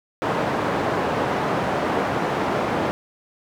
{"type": "band-pass noise", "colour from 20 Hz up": "white", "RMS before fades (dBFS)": -23, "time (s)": [0.22, 2.91], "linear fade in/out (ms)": 0, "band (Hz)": [120, 900], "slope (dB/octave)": 12, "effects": []}